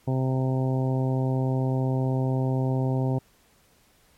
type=harmonic tone; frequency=130.81 Hz; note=C3; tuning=in tune; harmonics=1 / 2 / 3 / 4 / 5 / 6 / 7; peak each=-23 / -29 / -33 / -35 / -37 / -39 / -40 dBFS; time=0.07-3.19 s; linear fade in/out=10 ms; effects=pink hiss -61 dBFS RMS until 4.17 s + MP3 64 kbps